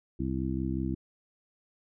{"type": "harmonic tone", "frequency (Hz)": 65.41, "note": "C2", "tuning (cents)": 0, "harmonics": [1, 2, 3, 4, 5], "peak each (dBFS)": [-35, -35, -35, -35, -35], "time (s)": [0.19, 0.95], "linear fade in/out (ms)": 10, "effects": []}